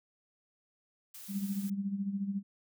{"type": "noise", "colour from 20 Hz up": "blue", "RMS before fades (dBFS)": -48, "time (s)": [1.14, 1.7], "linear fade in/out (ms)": 5}
{"type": "tone with tremolo", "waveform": "sine", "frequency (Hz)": 198.2, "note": "G3", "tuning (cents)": 19, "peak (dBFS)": -29, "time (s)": [1.28, 2.43], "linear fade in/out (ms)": 50, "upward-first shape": "sine", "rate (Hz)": 14, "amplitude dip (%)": 65}
{"effects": []}